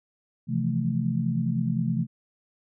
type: chord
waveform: sine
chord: F major seventh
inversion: second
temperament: equal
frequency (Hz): 130.81 / 164.81 / 174.61 / 220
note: C3 / E3 / F3 / A3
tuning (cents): 0 / 0 / 0 / 0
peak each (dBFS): -28 / -29 / -30 / -28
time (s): 0.47-2.07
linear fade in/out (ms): 50
effects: none